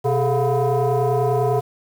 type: tone with frequency modulation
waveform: sine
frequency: 155.56 Hz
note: D#3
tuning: in tune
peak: -15 dBFS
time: 0.04-1.61 s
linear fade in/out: 20 ms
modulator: 281 Hz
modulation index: 2.4
effects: tanh soft clip ceiling -11 dBFS + 7-bit